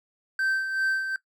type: tone with tremolo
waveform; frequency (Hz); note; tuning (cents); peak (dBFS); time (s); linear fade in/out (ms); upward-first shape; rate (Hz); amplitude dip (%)
triangle; 1555; G6; -14; -20; 0.39-1.16; 2; sine; 2.6; 55
effects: noise-tail reverb RT60 0.1 s tail -18 dB re dry